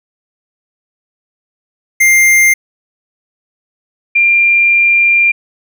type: tone pair in turn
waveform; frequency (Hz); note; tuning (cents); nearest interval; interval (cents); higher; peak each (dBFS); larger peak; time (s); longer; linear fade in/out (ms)
square / sine; 2100 / 2387; C7 / D7; +6 / +28; major second; 222; second; -6; neither; 2-2.54 / 4.15-5.32; second; 10
effects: none